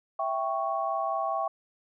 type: chord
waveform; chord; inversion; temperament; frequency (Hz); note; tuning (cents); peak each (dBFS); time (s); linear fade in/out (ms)
sine; C# diminished; first; equal; 659.3 / 784 / 1108.7; E5 / G5 / C#6; 0 / 0 / 0; -31; 0.19-1.48; 5
effects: none